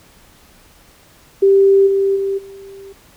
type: tone with level steps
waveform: sine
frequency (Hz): 392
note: G4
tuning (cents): 0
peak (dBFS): -7 / -12 / -16 / -33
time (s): 1.42-2.93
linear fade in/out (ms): 10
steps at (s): 1.86 / 2.15 / 2.37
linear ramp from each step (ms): 20
effects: pink hiss -48 dBFS RMS until 3.16 s